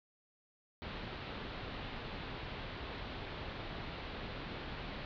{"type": "low-pass noise", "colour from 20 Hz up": "pink", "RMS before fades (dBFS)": -44, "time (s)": [0.82, 5.05], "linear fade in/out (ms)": 0, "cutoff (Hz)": 4200, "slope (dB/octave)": 48, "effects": []}